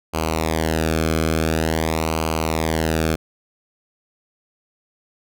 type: tone with flanger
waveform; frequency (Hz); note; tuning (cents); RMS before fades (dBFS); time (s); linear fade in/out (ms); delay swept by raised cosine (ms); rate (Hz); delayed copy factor
sawtooth; 79.9; D#2; +47; -21; 0.13-3.16; 20; 0.55 to 1.08; 0.47; -0.75
effects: none